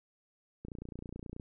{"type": "click train", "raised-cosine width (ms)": 3, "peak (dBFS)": -30, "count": 23, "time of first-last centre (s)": [0.65, 1.398], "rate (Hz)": 29.4, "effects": []}